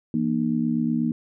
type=tone cluster; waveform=sine; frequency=166.8 / 235.1 / 303.3 Hz; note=E3 / A#3 / D#4; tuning=+21 / +15 / -44 cents; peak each=-28 / -22 / -28 dBFS; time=0.14-1.12 s; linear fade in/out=2 ms; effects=none